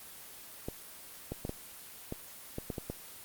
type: clicks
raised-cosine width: 2 ms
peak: -22 dBFS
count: 9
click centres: 0.685 / 1.32 / 1.451 / 1.494 / 2.124 / 2.584 / 2.702 / 2.782 / 2.9 s
effects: white hiss -49 dBFS RMS until 3.24 s + Opus 24 kbps